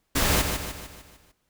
pink noise with echo, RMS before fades -22 dBFS, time 0.15-0.42 s, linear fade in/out 10 ms, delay 150 ms, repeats 6, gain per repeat -6 dB, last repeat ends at 1.32 s, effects pink hiss -73 dBFS RMS until 1.49 s

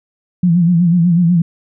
sine tone with vibrato, 172.6 Hz, F3, 20 cents flat, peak -8 dBFS, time 0.43-1.42 s, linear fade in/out 5 ms, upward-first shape sine, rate 8.1 Hz, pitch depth 81 cents each way, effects none

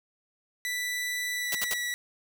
sawtooth tone with pitch glide, 1975.5 to 1946.1 Hz, B6 to B6, 0 to -26 cents, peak -26 dBFS, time 0.65-1.94 s, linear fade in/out 0 ms, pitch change -26 cents, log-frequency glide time 1.33-1.75 s
white noise bursts, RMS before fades -30 dBFS, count 3, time 1.52-1.738 s, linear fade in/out 2 ms, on 30 ms, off 64 ms
effects none

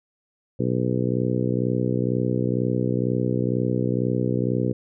harmonic tone, 62.1 Hz, B1, 10 cents sharp, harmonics 2 / 3 / 4 / 5 / 6 / 7 / 8, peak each -25 / -27 / -28 / -29 / -30 / -30 / -31 dBFS, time 0.59-4.73 s, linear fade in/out 10 ms, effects none

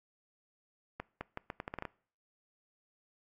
accelerating click train, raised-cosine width 0.5 ms, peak -23 dBFS, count 10, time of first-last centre 1-1.853 s, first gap 210 ms, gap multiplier 0.78, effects noise-tail reverb RT60 0.5 s tail -23 dB re dry + AAC 48 kbps

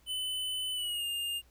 square tone with pitch glide, 3017 to 2815 Hz, F#7 to F7, +33 to +13 cents, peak -33 dBFS, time 0.06-1.42 s, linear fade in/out 50 ms, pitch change -120 cents, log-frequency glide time 0.72-1.05 s, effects added 60 Hz sine -61 dBFS peak until 1.5 s + pink hiss -67 dBFS RMS until 1.5 s

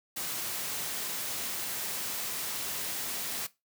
white noise, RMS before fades -35 dBFS, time 0.16-3.47 s, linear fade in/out 10 ms, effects noise-tail reverb RT60 0.2 s tail -17 dB re dry + high-pass 100 Hz 12 dB/octave

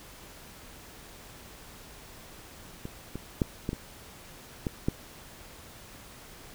clicks, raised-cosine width 3 ms, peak -23 / -22 / -11 / -16 / -20 / -16 / -12 dBFS, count 7, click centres 2.854 / 3.156 / 3.418 / 3.691 / 3.731 / 4.668 / 4.885 s, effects pink hiss -49 dBFS RMS until 6.54 s

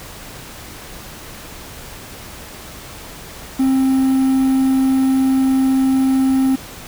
triangle tone with quantisation, 264.7 Hz, C4, 20 cents sharp, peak -10 dBFS, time 3.59-6.56 s, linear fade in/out 10 ms, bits 6, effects pink hiss -35 dBFS RMS until 6.87 s

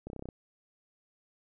clicks, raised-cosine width 2 ms, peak -27 dBFS, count 8, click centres 0.07 / 0.101 / 0.132 / 0.163 / 0.194 / 0.224 / 0.256 / 0.288 s, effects none

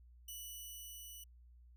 5% pulse tone with level ramp, 2960 Hz, F#7, in tune, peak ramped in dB -37 to -42 dBFS, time 0.28-1.24 s, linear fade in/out 5 ms, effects added 60 Hz sine -58 dBFS peak until 1.76 s

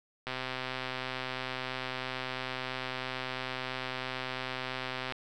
click train, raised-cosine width 0.3 ms, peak -19 dBFS, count 627, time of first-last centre 0.27-5.123 s, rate 129 Hz, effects none

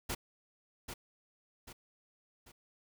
pink noise with echo, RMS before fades -36 dBFS, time 0.09-0.15 s, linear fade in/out 10 ms, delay 790 ms, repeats 3, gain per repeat -7 dB, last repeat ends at 2.52 s, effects none

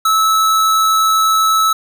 square tone, 1304 Hz, E6, 19 cents flat, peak -11 dBFS, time 0.05-1.73 s, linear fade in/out 5 ms, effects none

